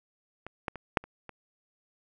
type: clicks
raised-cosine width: 0.5 ms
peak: -25 / -16 / -25 / -7 / -30 / -27 dBFS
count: 6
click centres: 0.466 / 0.682 / 0.757 / 0.972 / 1.04 / 1.293 s
effects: none